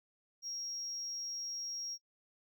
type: tone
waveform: triangle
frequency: 5600 Hz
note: F8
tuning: 4 cents sharp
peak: -37 dBFS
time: 0.42-1.98 s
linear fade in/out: 50 ms
effects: noise-tail reverb RT60 0.1 s tail -21 dB re dry + tanh soft clip ceiling -34 dBFS